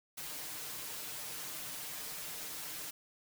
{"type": "noise with comb filter", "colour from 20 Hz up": "white", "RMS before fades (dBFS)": -43, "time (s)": [0.17, 2.91], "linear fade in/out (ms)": 10, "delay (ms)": 6.6, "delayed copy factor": 0.8, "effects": []}